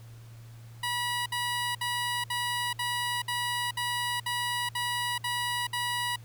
15% pulse tone bursts, 970 Hz, B5, 31 cents flat, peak -22 dBFS, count 11, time 0.83-6.16 s, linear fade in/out 5 ms, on 430 ms, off 60 ms, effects added 115 Hz sine -45 dBFS peak until 6.24 s + pink hiss -58 dBFS RMS until 6.24 s

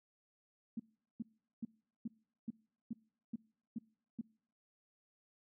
sine tone bursts, 227.2 Hz, A#3, 44 cents flat, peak -37 dBFS, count 9, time 0.77-4.213 s, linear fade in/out 5 ms, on 27 ms, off 400 ms, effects noise-tail reverb RT60 0.6 s tail -24 dB re dry

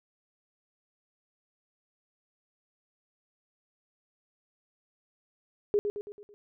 sine tone with echo, 412 Hz, G#4, 14 cents flat, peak -21 dBFS, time 5.74-5.79 s, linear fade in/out 0 ms, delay 110 ms, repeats 5, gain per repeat -6 dB, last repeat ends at 6.34 s, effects none

